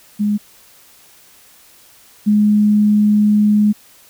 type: tone pair in turn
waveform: sine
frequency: 207.7 / 209.4 Hz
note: G#3 / G#3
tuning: 0 / +15 cents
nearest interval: unison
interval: 15 cents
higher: second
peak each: -13 / -9 dBFS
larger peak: second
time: 0.19-0.38 / 2.26-3.73 s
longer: second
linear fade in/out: 20 ms
effects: white hiss -47 dBFS RMS until 4.09 s